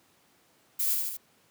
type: noise with echo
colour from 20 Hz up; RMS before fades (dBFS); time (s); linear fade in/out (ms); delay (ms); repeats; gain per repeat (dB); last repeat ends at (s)
violet; -28; 0.79-0.95; 10; 74; 3; -3; 1.172
effects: pink hiss -64 dBFS RMS until 1.5 s + high-pass 150 Hz 12 dB/octave